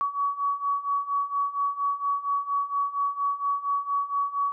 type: beating tone pair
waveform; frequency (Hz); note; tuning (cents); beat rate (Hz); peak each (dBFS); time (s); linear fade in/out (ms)
sine; 1128 / 1132.3; C#6 / C#6; +30 / +36; 4.3; -29 / -26; 0.01-4.52; 0
effects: none